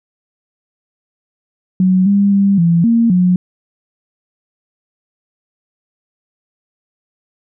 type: tone with pitch steps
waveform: sine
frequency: 185.7 / 200.4 / 198.2 / 169 / 231.4 / 180.6 Hz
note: F#3 / G3 / G3 / E3 / A#3 / F#3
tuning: +7 / +38 / +19 / +43 / -13 / -42 cents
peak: -8 dBFS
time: 1.8-3.36 s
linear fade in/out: 2 ms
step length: 260 ms
effects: none